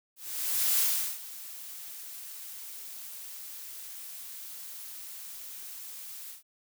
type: noise with ADSR envelope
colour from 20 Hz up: blue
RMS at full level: -25 dBFS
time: 0.16-6.43 s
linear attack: 630 ms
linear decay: 390 ms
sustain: -18 dB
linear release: 130 ms
effects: none